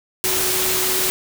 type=tone in noise; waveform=sine; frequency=371.9 Hz; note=F#4; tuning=9 cents sharp; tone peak=-27 dBFS; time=0.24-1.1 s; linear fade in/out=0 ms; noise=white; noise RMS=-20 dBFS; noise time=0.24-1.1 s; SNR=-10 dB; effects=none